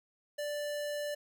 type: tone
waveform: square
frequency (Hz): 587.3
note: D5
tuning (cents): 0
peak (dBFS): -35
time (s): 0.38-1.15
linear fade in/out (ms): 10
effects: 12-bit